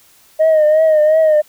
sine tone with vibrato, 622.3 Hz, D#5, in tune, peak -6 dBFS, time 0.39-1.42 s, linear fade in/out 20 ms, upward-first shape triangle, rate 2.8 Hz, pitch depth 63 cents each way, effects tanh soft clip ceiling -6 dBFS + white hiss -49 dBFS RMS until 1.48 s

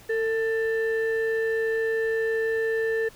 sine tone pair together, 449.3 / 1773 Hz, A4 / A6, +36 / +13 cents, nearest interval 2 octaves, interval 2377 cents, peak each -22 / -28 dBFS, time 0.09-3.09 s, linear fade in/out 10 ms, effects tanh soft clip ceiling -18 dBFS + pink hiss -51 dBFS RMS until 3.15 s

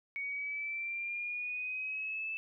sine exponential sweep, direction up, 2232 to 2637 Hz, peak -35 dBFS, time 0.16-2.37 s, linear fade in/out 0 ms, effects none

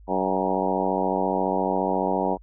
harmonic tone with a mistuned harmonic, 94.4 Hz, F#2, 35 cents sharp, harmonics 2 / 3 / 4 / 5 / 6 / 7 / 8 / 9 / 10, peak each -30 / -30 / -30 / -30 / -30 / -30 / -30 / -30 / -30 dBFS, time 0.07-2.38 s, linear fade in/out 50 ms, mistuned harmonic 9, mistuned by -34 cents, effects added 51 Hz sine -45 dBFS peak until 2.42 s

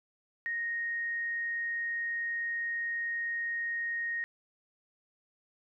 sine tone, 1864.7 Hz, A#6, in tune, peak -31 dBFS, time 0.46-4.24 s, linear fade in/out 0 ms, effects none

